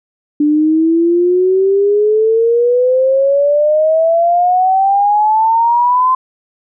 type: exponential sweep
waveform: sine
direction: up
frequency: 293.7 to 1038 Hz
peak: -8 dBFS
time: 0.4-6.15 s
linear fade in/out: 5 ms
effects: none